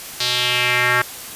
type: tone with band-pass filter sweep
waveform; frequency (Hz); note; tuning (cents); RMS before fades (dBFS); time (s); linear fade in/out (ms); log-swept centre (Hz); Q
square; 123.47; B2; 0; -18; 0.2-1.02; 5; 4300 to 1600; 2.8
effects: white hiss -33 dBFS RMS until 1.35 s + resampled to 32000 Hz